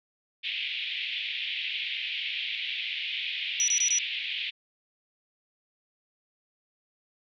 white band-pass noise, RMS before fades -33 dBFS, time 0.43-4.51 s, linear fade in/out 20 ms, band 2200 to 3500 Hz, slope 48 dB/octave
sine tone bursts, 5870 Hz, F#8, 15 cents flat, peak -22 dBFS, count 4, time 3.6-3.985 s, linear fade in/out 0 ms, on 79 ms, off 23 ms
effects none

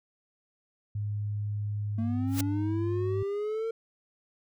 sine tone with pitch glide, 103.83 to 101.58 Hz, G#2 to G#2, 0 to -38 cents, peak -29 dBFS, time 0.95-3.23 s, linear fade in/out 5 ms, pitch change -38 cents, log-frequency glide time 1.98-2.03 s
triangle linear sweep, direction up, 223.2 to 457.3 Hz, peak -27 dBFS, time 1.98-3.71 s, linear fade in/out 5 ms
white noise with exponential growth, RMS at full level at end -29 dBFS, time 2.27-2.41 s, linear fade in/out 5 ms, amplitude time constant 29 ms
effects none

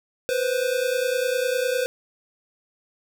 square tone pair together, 491.8 / 521.7 Hz, B4 / C5, -7 / -5 cents, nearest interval minor second, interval 102 cents, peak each -25 dBFS, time 0.29-1.86 s, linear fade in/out 0 ms, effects none

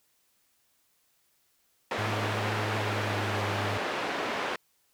pink band-pass noise, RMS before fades -32 dBFS, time 1.91-4.56 s, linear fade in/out 2 ms, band 370 to 2600 Hz, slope 12 dB/octave
40% pulse tone with pitch glide, 105.7 to 102.1 Hz, G#2 to G#2, +31 to -29 cents, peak -31 dBFS, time 1.98-3.78 s, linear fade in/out 10 ms, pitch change -60 cents, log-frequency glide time 2.79-3.34 s
effects white hiss -70 dBFS RMS until 4.93 s

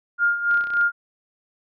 sine tone with tremolo, 1410 Hz, F6, 16 cents sharp, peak -15 dBFS, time 0.18-0.92 s, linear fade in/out 50 ms, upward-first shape sine, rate 3.5 Hz, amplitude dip 70%
clicks, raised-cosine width 0.3 ms, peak -24 dBFS, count 10, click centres 0.512 / 0.543 / 0.574 / 0.61 / 0.64 / 0.671 / 0.704 / 0.737 / 0.77 / 0.812 s
effects none

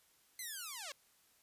5% pulse linear sweep, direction down, 2095 to 523.3 Hz, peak -32 dBFS, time 0.39-0.92 s, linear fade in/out 2 ms, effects white hiss -70 dBFS RMS until 1.42 s + resampled to 32000 Hz

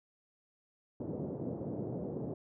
pink band-pass noise, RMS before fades -39 dBFS, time 1-2.34 s, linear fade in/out 5 ms, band 120 to 550 Hz, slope 24 dB/octave, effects none

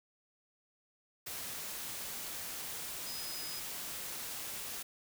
sine tone in noise, 5020 Hz, D#8, 15 cents sharp, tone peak -44 dBFS, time 3.06-3.6 s, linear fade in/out 10 ms, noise white, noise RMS -42 dBFS, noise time 1.26-4.83 s, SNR -5 dB, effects none

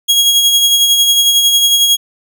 sawtooth tone with tremolo, 3300 Hz, G#7, 12 cents flat, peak -3 dBFS, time 0.08-1.97 s, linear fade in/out 20 ms, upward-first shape sine, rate 11 Hz, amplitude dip 40%, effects none

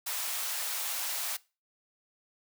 white high-pass noise, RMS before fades -34 dBFS, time 0.06-1.37 s, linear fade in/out 10 ms, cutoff 610 Hz, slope 24 dB/octave, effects noise-tail reverb RT60 0.3 s tail -21 dB re dry

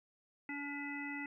harmonic tone, 285.6 Hz, D4, 48 cents flat, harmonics 1 / 3 / 5 / 7 / 9, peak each -43 / -50 / -51 / -43 / -50 dBFS, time 0.49-1.26 s, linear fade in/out 2 ms, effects 13-bit

